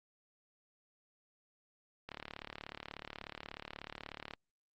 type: click train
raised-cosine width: 0.3 ms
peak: -27 dBFS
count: 83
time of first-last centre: 2.09-4.337 s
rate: 36.5 Hz
effects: Opus 48 kbps